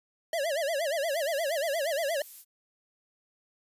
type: tone with vibrato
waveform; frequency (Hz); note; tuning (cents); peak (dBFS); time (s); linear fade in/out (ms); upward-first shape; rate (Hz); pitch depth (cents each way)
square; 609; D#5; -37; -28; 0.33-2.22; 2; sine; 8.5; 200
type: noise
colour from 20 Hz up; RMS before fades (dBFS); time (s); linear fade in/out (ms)
violet; -44; 1.05-2.45; 50
effects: resampled to 32000 Hz